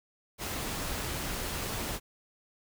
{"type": "noise", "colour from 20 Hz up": "pink", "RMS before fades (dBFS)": -35, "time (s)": [0.38, 2], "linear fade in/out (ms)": 50, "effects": []}